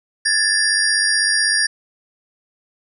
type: tone cluster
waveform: sine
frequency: 1682 / 1778 / 4795 / 5580 / 9540 Hz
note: G#6 / A6 / D8 / F8 / D9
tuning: +22 / +18 / +35 / -2 / +26 cents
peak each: -21 dBFS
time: 0.25-1.67 s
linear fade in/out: 10 ms
effects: none